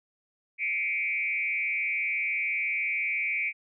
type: tone with frequency modulation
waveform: sine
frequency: 2300 Hz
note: D7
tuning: 37 cents flat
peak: -26 dBFS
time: 0.58-3.53 s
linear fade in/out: 50 ms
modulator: 166 Hz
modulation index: 0.97
effects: none